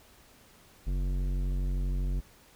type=tone with tanh clipping; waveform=sine; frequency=46.25 Hz; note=F#1; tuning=in tune; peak=-29 dBFS; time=0.86-2.21 s; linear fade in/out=20 ms; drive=14 dB; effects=pink hiss -58 dBFS RMS until 2.55 s